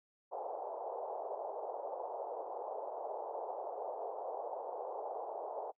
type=band-pass noise; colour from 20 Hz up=white; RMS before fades=-42 dBFS; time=0.31-5.72 s; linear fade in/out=20 ms; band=430 to 860 Hz; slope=48 dB/octave; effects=noise-tail reverb RT60 0.1 s tail -24 dB re dry